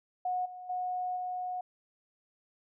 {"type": "tone with level steps", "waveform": "sine", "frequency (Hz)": 729, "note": "F#5", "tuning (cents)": -26, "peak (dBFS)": [-29, -42, -31, -33], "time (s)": [0.25, 1.61], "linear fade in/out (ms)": 5, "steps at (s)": [0.45, 0.69, 1.16], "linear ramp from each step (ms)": 10, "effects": []}